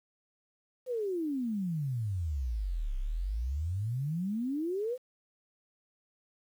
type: exponential two-way sweep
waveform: sine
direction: down then up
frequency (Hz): 523.3 to 31.7 to 523.3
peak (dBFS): -30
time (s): 0.86-4.98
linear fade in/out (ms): 50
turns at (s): 2.97
effects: 10-bit